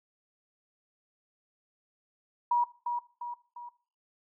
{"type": "tone with echo", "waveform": "sine", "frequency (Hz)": 960, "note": "B5", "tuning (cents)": -49, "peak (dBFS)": -22, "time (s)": [2.51, 2.64], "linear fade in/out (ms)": 5, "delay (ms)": 350, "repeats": 3, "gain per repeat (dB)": -6, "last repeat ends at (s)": 3.69, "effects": ["noise-tail reverb RT60 0.4 s tail -17 dB re dry"]}